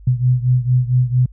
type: beating tone pair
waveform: sine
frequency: 124.2 / 128.6 Hz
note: B2 / C3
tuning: +10 / -30 cents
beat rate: 4.4 Hz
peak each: -14 / -17 dBFS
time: 0.07-1.26 s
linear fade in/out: 5 ms
effects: added 50 Hz sine -37 dBFS peak until 1.32 s